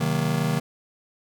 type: chord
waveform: square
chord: C half-diminished seventh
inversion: none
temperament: just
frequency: 130.81 / 156.98 / 188.37 / 235.5 Hz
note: C3 / Eb3 / Gb3 / Bb3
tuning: 0 / +16 / +31 / +18 cents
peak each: -29 / -25 / -31 / -30 dBFS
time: 0-0.6 s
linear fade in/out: 10 ms
effects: none